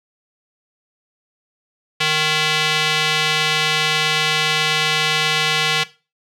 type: tone with band-pass filter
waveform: square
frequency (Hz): 154.6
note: D#3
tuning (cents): -11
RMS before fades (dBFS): -18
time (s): 2-5.84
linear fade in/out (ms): 10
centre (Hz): 3000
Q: 1.6
effects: noise-tail reverb RT60 0.3 s tail -17 dB re dry